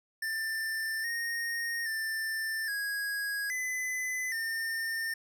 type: tone with pitch steps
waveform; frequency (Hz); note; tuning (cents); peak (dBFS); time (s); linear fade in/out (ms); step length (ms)
square; 1782 / 1856 / 1780 / 1650 / 2015 / 1811; A6 / A#6 / A6 / G#6 / B6 / A6; +22 / -8 / +20 / -12 / +34 / +49; -32; 0.22-5.14; 5; 820
effects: none